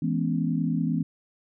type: chord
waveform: sine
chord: C# minor seventh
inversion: first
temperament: equal with one note detuned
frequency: 164.81 / 211.5 / 246.9 / 277.2 Hz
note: E3 / G#3 / B3 / C#4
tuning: 0 / +32 / 0 / 0 cents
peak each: -26 / -31 / -28 / -31 dBFS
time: 0.02-1.03 s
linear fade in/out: 5 ms
effects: none